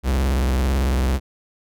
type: tone with vibrato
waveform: 45% pulse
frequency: 65.5 Hz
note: C2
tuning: 2 cents sharp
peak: -17 dBFS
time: 0.03-1.2 s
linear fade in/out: 50 ms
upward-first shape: triangle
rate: 18 Hz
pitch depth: 210 cents each way
effects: none